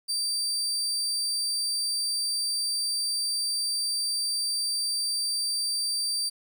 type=tone; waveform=30% pulse; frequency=4668 Hz; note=D8; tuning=11 cents flat; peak=-23 dBFS; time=0.08-6.3 s; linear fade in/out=20 ms; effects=10-bit